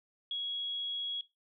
sine tone, 3325 Hz, G#7, 1 cent sharp, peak -33 dBFS, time 0.31-1.21 s, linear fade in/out 2 ms, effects noise-tail reverb RT60 0.2 s tail -17 dB re dry

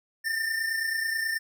square tone pair together, 1794.7 / 1824 Hz, A6 / A#6, +34 / -38 cents, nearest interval unison, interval 28 cents, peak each -28 / -35 dBFS, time 0.24-1.39 s, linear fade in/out 20 ms, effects none

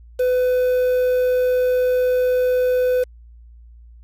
triangle tone with quantisation, 502 Hz, B4, 28 cents sharp, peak -13 dBFS, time 0.19-3.04 s, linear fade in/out 10 ms, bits 6, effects added 58 Hz sine -41 dBFS peak until 4.03 s + resampled to 32000 Hz

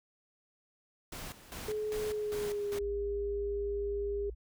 pink noise with tremolo, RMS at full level -43 dBFS, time 1.12-2.79 s, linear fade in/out 5 ms, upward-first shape square, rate 2.5 Hz, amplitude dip 75%
sine tone with pitch glide, 426.4 to 404.6 Hz, G#4 to G#4, +46 to -45 cents, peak -32 dBFS, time 1.68-4.3 s, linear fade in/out 5 ms, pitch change -91 cents, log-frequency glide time 2.06-2.82 s
sine tone, 56.5 Hz, A1, 47 cents sharp, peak -40 dBFS, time 2.8-4.35 s, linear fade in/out 20 ms
effects none

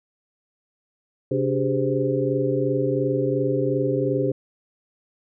sine tone cluster, 133.4 / 289.4 / 388.3 / 411.1 / 516 Hz, C3 / D4 / G4 / G#4 / C5, +34 / -25 / -16 / -18 / -24 cents, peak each -26 dBFS, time 1.31-4.32 s, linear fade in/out 5 ms, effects none

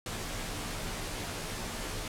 pink noise with comb filter, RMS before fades -37 dBFS, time 0.06-2.08 s, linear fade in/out 2 ms, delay 15 ms, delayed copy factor -0.7, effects low-pass 11000 Hz 12 dB/octave

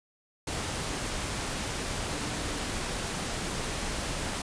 sine tone in noise, 293.7 Hz, D4, in tune, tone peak -41 dBFS, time 2.13-2.7 s, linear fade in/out 5 ms, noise pink, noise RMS -33 dBFS, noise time 0.47-4.42 s, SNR -11 dB, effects resampled to 22050 Hz

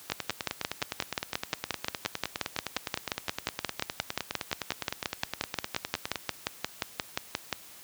two click trains, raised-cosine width 0.2 ms, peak -10 / -13 dBFS, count 43 / 60, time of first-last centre 0.12-7.527 / 0.1-6.157 s, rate 5.67 / 9.74 Hz, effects white hiss -50 dBFS RMS until 7.83 s + high-pass 60 Hz 12 dB/octave

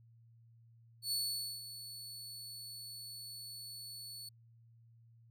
sawtooth tone with ADSR envelope, 4435 Hz, C#8, in tune, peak -30 dBFS, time 1.02-4.29 s, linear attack 99 ms, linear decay 490 ms, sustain -13 dB, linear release 4 ms, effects added 115 Hz sine -60 dBFS peak until 5.3 s

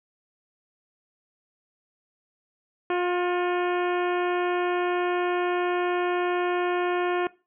harmonic tone with a mistuned harmonic, 355.7 Hz, F4, 32 cents sharp, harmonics 1 / 2 / 3 / 4 / 5 / 6 / 7 / 8 / 9, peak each -24 / -30 / -32 / -35 / -37 / -42 / -39 / -45 / -47 dBFS, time 2.9-7.27 s, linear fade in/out 2 ms, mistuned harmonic 6, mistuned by +50 cents, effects noise-tail reverb RT60 0.3 s tail -20 dB re dry

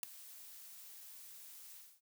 blue noise with ADSR envelope, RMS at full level -32 dBFS, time 0.03-2.01 s, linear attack 3 ms, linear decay 4 ms, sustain -22 dB, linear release 260 ms, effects noise-tail reverb RT60 0.1 s tail -26 dB re dry

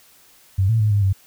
sine tone with pitch steps, 95.9 / 112.9 / 106.5 / 102.1 / 96.5 Hz, G2 / A2 / G#2 / G#2 / G2, -37 / +45 / +44 / -29 / -27 cents, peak -14 dBFS, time 0.58-1.13 s, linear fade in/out 10 ms, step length 110 ms, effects white hiss -52 dBFS RMS until 1.26 s

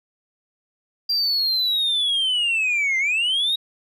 sine linear two-way sweep, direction down then up, 4770 to 2064 to 3828 Hz, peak -16 dBFS, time 1.09-3.56 s, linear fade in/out 10 ms, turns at 2.98 s, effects tanh soft clip ceiling -17 dBFS

